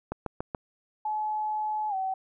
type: click train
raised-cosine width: 1 ms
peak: -17 dBFS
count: 4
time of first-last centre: 0.12-0.548 s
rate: 7.01 Hz
type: tone with pitch glide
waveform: sine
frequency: 855 to 761.7 Hz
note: A5 to G5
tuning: -50 to -50 cents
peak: -27 dBFS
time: 1.05-2.14 s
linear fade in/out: 5 ms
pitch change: -200 cents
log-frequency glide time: 1.89-1.95 s
effects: none